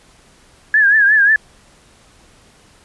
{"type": "tone with vibrato", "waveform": "sine", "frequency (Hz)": 1678, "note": "G#6", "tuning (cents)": 17, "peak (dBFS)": -8, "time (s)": [0.74, 1.36], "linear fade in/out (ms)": 2, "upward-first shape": "triangle", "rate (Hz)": 5.6, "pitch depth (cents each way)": 110, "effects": ["pink hiss -49 dBFS RMS until 2.84 s", "resampled to 24000 Hz"]}